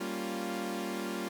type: chord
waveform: sawtooth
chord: G half-diminished seventh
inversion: none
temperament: equal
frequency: 196 / 233.1 / 277.2 / 349.2 Hz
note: G3 / Bb3 / Db4 / F4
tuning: 0 / 0 / 0 / 0 cents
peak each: -35 / -36 / -38 / -34 dBFS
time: 0-1.29 s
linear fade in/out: 10 ms
effects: none